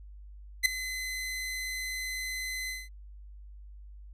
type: tone with ADSR envelope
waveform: sawtooth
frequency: 2037 Hz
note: C7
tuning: 47 cents flat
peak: -14 dBFS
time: 0.63-2.89 s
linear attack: 27 ms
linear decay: 4 ms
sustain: -16 dB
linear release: 200 ms
effects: added 50 Hz sine -45 dBFS peak until 4.13 s + resampled to 32000 Hz